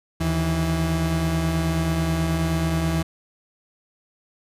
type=tone pair together; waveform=35% pulse; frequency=76.94 / 163.2 Hz; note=D#2 / E3; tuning=-19 / -17 cents; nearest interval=octave + minor second; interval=1302 cents; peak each=-24 / -20 dBFS; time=0.2-3.03 s; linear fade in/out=10 ms; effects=resampled to 32000 Hz